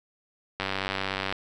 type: click train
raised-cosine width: 0.3 ms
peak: -12 dBFS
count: 71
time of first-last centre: 0.6-1.325 s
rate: 96.5 Hz
effects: none

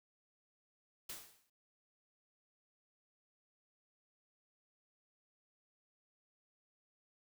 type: noise with exponential decay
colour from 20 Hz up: white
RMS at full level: -43 dBFS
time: 1.09-1.5 s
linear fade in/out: 5 ms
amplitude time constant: 89 ms
effects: none

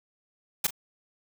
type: noise with echo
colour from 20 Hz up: white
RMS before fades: -24 dBFS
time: 0.64-0.67 s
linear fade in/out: 5 ms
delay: 37 ms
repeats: 1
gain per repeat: -14 dB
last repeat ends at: 0.707 s
effects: none

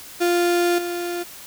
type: tone with level steps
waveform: 35% pulse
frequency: 349.1 Hz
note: F4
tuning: 1 cent flat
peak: -15 / -23 dBFS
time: 0.2-1.24 s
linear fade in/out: 20 ms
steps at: 0.78 s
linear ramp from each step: 5 ms
effects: white hiss -40 dBFS RMS until 1.46 s

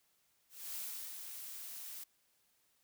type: noise with ADSR envelope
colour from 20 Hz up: blue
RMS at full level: -42 dBFS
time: 0.49-2.04 s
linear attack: 260 ms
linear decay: 380 ms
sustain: -5 dB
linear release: 7 ms
effects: white hiss -75 dBFS RMS until 2.83 s

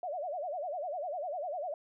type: tone with vibrato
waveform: sine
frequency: 649 Hz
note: E5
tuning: 27 cents flat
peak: -34 dBFS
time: 0.03-1.74 s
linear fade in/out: 2 ms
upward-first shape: sine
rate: 10 Hz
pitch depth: 240 cents each way
effects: none

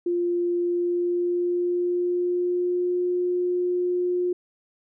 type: tone with pitch glide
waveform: sine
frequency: 349.2 to 357.4 Hz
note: F4 to F4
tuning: 0 to +40 cents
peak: -21 dBFS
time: 0.06-4.33 s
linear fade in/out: 5 ms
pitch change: +40 cents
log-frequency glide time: 0.58-3.01 s
effects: none

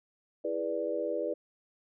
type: chord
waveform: sine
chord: E dominant seventh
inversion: none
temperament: equal with one note detuned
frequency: 329.6 / 415.3 / 492.2 / 587.3 Hz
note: E4 / G#4 / B4 / D5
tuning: 0 / 0 / -6 / 0 cents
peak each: -37 / -37 / -34 / -34 dBFS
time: 0.44-1.34 s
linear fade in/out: 10 ms
effects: none

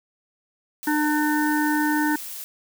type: noise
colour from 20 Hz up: blue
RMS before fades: -35 dBFS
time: 0.83-2.44 s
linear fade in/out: 0 ms
type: harmonic tone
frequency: 300 Hz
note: D4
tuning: 37 cents sharp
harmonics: 1 / 3 / 5 / 6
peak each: -21 / -26 / -28 / -29 dBFS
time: 0.87-2.16 s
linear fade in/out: 5 ms
effects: none

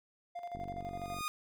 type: tone with tremolo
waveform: triangle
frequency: 698.5 Hz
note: F5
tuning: in tune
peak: -36 dBFS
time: 0.35-1.19 s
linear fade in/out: 10 ms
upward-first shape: square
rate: 12 Hz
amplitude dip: 60%
type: click train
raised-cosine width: 3 ms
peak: -33 dBFS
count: 32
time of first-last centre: 0.55-1.208 s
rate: 47.1 Hz
type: tone with exponential growth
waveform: sawtooth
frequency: 1230 Hz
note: D#6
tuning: 20 cents flat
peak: -29 dBFS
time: 0.77-1.28 s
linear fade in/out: 0 ms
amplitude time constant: 110 ms
effects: none

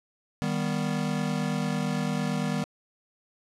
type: chord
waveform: square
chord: Eb augmented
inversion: none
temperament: equal with one note detuned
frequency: 155.56 / 196 / 245 Hz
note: Eb3 / G3 / B3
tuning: 0 / 0 / -14 cents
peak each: -31 / -31 / -32 dBFS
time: 0.42-2.64 s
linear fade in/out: 0 ms
effects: low-pass 9000 Hz 12 dB/octave

